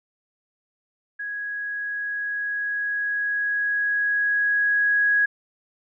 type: tone with level ramp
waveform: sine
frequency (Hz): 1661.2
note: G#6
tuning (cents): 0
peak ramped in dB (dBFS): -28 to -16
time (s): 1.19-5.26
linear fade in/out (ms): 10
effects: none